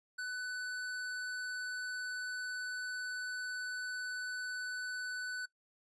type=tone with hard clipping; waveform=sine; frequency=1497 Hz; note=F#6; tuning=20 cents sharp; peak=-39 dBFS; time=0.18-5.46 s; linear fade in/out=10 ms; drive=15 dB; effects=noise-tail reverb RT60 0.1 s tail -21 dB re dry + resampled to 22050 Hz